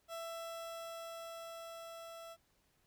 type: tone with level ramp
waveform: 30% pulse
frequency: 665 Hz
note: E5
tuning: 15 cents sharp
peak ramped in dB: -39 to -46 dBFS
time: 0.08-2.37 s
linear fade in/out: 50 ms
effects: pink hiss -75 dBFS RMS until 2.86 s